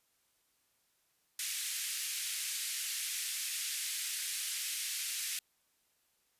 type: band-pass noise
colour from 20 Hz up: white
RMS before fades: -38 dBFS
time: 1.39-5.39 s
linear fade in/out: 2 ms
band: 1900 to 12000 Hz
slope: 24 dB/octave
effects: white hiss -75 dBFS RMS until 6.39 s + resampled to 32000 Hz